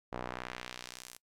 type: tone with band-pass filter sweep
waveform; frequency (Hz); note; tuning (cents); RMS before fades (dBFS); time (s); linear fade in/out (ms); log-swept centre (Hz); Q
sawtooth; 61.74; B1; 0; -44; 0.12-1.18; 10; 730 to 11000; 0.84
effects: noise-tail reverb RT60 0.1 s tail -24 dB re dry